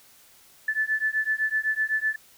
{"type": "beating tone pair", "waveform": "sine", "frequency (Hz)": [1742, 1749.9], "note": ["A6", "A6"], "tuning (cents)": [-18, -10], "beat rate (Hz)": 7.9, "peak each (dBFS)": -26, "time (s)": [0.68, 2.16], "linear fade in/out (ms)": 5, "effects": ["white hiss -55 dBFS RMS until 2.37 s"]}